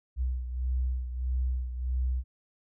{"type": "beating tone pair", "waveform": "sine", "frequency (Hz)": [62.8, 64.4], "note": ["B1", "C2"], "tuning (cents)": [30, -27], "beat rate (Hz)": 1.6, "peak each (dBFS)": [-28, -35], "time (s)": [0.16, 2.24], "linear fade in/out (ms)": 50, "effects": []}